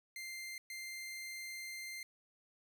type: tone bursts at uneven times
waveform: sawtooth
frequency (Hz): 2093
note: C7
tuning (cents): 0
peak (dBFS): -40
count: 2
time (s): 0.16-0.58 / 0.7-2.03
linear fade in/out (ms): 2
effects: none